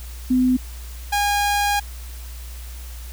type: tone pair in turn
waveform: sine / sawtooth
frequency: 253.8 / 816.8 Hz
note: B3 / G#5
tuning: +47 / -29 cents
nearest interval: octave + minor sixth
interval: 2024 cents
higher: second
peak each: -14 dBFS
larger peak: neither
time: 0.3-0.57 / 1.12-1.8 s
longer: second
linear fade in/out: 10 ms
effects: added 60 Hz sine -32 dBFS peak until 3.12 s + white hiss -43 dBFS RMS until 3.12 s